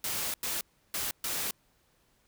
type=noise bursts at uneven times; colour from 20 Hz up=white; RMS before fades=-33 dBFS; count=4; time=0.04-0.34 / 0.43-0.61 / 0.94-1.11 / 1.24-1.51 s; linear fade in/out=2 ms; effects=pink hiss -69 dBFS RMS until 2.27 s